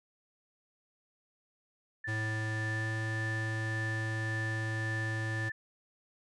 sine tone with tremolo, 1760 Hz, A6, in tune, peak -35 dBFS, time 2.04-5.52 s, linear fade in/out 5 ms, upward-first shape sine, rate 1.8 Hz, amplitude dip 30%
square tone with pitch glide, 109.3 to 110.31 Hz, A2 to A2, -11 to +5 cents, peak -34 dBFS, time 2.07-5.5 s, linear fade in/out 20 ms, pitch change +16 cents, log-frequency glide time 2.69-2.87 s
effects resampled to 22050 Hz

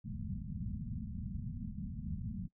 white low-pass noise, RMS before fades -41 dBFS, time 0.04-2.48 s, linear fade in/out 10 ms, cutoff 230 Hz, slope 96 dB/octave, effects noise-tail reverb RT60 0.1 s tail -22 dB re dry

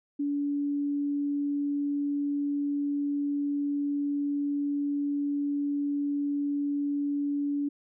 sine tone, 286.6 Hz, D4, 42 cents flat, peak -26 dBFS, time 0.19-7.69 s, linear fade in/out 10 ms, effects none

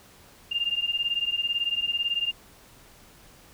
sine beating tone pair, 2794 / 2812 Hz, F7 / F7, 0 / +11 cents, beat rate 18 Hz, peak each -28 / -27 dBFS, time 0.51-2.32 s, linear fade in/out 10 ms, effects pink hiss -53 dBFS RMS until 3.53 s

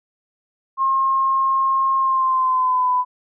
sine tone with pitch glide, 1071 to 999.3 Hz, C6 to B5, +40 to +20 cents, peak -15 dBFS, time 0.77-3.05 s, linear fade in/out 50 ms, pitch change -120 cents, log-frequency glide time 1.97-2.92 s, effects none

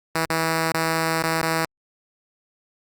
5% pulse tone with dropouts, 162.4 Hz, E3, 26 cents flat, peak -9 dBFS, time 0.15-1.65 s, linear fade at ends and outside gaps 2 ms, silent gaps 0.255-0.299 / 0.721-0.744 / 1.223-1.237 / 1.418-1.428 s, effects Opus 48 kbps

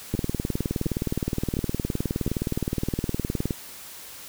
two click trains, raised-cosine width 3 ms, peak -14 / -12 dBFS, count 4 / 66, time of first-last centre 0.15-2.278 / 0.14-3.508 s, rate 1.41 / 19.3 Hz, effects white hiss -42 dBFS RMS until 4.28 s

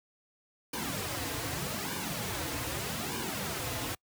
pink noise with flanger, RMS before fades -35 dBFS, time 0.73-3.95 s, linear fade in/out 5 ms, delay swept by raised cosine 1.5 to 5.3 ms, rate 0.82 Hz, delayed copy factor -0.75, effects noise-tail reverb RT60 0.1 s tail -26 dB re dry + high-pass 80 Hz 12 dB/octave

